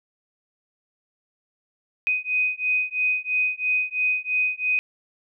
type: beating tone pair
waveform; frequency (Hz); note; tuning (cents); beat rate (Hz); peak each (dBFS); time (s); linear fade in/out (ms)
sine; 2500 / 2503; D#7 / D#7; +8 / +10; 3; -24; 2.07-4.79; 0
effects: none